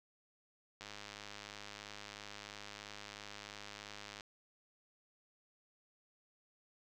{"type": "click train", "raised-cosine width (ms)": 0.2, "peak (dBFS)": -30, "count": 351, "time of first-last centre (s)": [0.81, 4.208], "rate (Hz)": 103, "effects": ["12-bit"]}